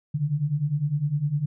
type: beating tone pair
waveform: sine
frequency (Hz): 140 / 149.9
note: C#3 / D3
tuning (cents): +18 / +36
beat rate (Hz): 9.9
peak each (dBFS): -27 / -24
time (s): 0.14-1.46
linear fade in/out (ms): 10
effects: none